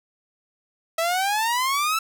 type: exponential sweep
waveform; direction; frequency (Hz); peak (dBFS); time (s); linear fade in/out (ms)
sawtooth; up; 647 to 1335; -17; 0.98-1.99; 5
effects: none